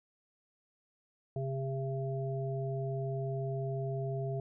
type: harmonic tone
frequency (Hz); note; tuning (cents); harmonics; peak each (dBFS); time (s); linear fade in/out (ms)
134.3; C3; +46; 1 / 3 / 5; -34 / -39 / -41; 1.36-4.4; 2
effects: none